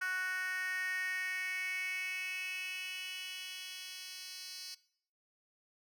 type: tone with high-pass filter sweep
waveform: 10% pulse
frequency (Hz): 370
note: F#4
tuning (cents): 0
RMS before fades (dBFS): -40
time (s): 0.01-4.75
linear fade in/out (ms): 10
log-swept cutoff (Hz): 1500 to 4200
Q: 5.4
effects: noise-tail reverb RT60 0.6 s tail -20 dB re dry